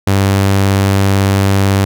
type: tone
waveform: sawtooth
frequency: 98 Hz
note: G2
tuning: in tune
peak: -5 dBFS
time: 0.07-1.85 s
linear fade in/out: 5 ms
effects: none